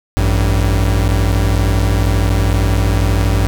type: tone pair together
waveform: 45% pulse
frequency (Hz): 54.72 / 96.8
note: A1 / G2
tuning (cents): -9 / -21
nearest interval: minor seventh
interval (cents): 988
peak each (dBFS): -14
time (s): 0.17-3.47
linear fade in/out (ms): 0
effects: none